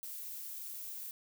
violet noise, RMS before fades -44 dBFS, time 0.03-1.11 s, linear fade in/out 0 ms, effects none

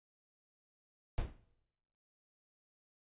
brown noise with exponential decay, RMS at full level -30 dBFS, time 1.18-1.41 s, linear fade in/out 0 ms, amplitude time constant 48 ms, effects noise-tail reverb RT60 0.9 s tail -20 dB re dry + resampled to 8000 Hz

